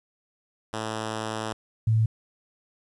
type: tone pair in turn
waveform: 5% pulse / sine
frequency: 110 / 110.96 Hz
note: A2 / A2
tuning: 0 / +15 cents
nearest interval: unison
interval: 15 cents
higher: second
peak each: -18 dBFS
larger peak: neither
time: 0.73-1.53 / 1.87-2.06 s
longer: first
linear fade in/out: 5 ms
effects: resampled to 24000 Hz + 10-bit